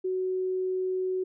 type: tone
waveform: sine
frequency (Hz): 372.1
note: F#4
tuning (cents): +10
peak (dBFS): -26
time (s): 0.04-1.24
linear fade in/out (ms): 10
effects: none